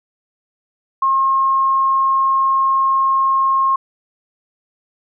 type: tone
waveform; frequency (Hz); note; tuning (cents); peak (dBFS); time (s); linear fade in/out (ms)
sine; 1074; C6; +45; -12; 1.02-3.76; 5
effects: none